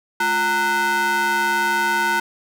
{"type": "ring-modulated tone", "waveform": "square", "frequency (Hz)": 282.7, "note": "C#4", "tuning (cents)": 34, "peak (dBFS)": -15, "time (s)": [0.2, 2.2], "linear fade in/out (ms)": 5, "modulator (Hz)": 1200, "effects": []}